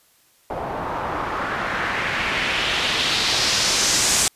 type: noise with low-pass filter sweep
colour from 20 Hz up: white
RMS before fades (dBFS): -22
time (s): 0.5-4.28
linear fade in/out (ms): 2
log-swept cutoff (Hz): 740 to 8100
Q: 1.7
effects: white hiss -58 dBFS RMS until 4.35 s + resampled to 32000 Hz